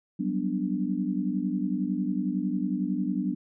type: chord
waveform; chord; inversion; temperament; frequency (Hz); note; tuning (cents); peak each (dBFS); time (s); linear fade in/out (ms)
sine; G major seventh; third; equal; 185 / 196 / 246.9 / 293.7; F#3 / G3 / B3 / D4; 0 / 0 / 0 / 0; -31; 0.19-3.35; 10
effects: none